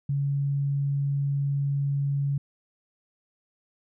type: tone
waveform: sine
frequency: 140.5 Hz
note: C#3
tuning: 24 cents sharp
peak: -23 dBFS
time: 0.09-2.38 s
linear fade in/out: 5 ms
effects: none